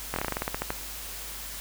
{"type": "slowing click train", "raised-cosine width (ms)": 0.5, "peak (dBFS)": -13, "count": 13, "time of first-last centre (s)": [0.14, 0.704], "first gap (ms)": 22, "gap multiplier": 1.13, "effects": ["added 50 Hz sine -44 dBFS peak until 1.6 s", "white hiss -39 dBFS RMS until 1.6 s"]}